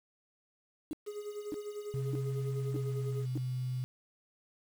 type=tone bursts; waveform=sine; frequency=305.8 Hz; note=D#4; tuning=30 cents flat; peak=-33 dBFS; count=5; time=0.91-3.375 s; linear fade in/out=0 ms; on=21 ms; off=590 ms
type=tone with tremolo; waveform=triangle; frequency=415.9 Hz; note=G#4; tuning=2 cents sharp; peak=-34 dBFS; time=1.06-3.26 s; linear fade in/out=20 ms; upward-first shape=sine; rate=10 Hz; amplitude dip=65%
type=tone with pitch glide; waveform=sine; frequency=130.81 to 126.94 Hz; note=C3 to B2; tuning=0 to +48 cents; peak=-32 dBFS; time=1.94-3.84 s; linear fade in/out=0 ms; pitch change=-52 cents; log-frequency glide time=2.54-3.21 s
effects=tanh soft clip ceiling -23 dBFS + 9-bit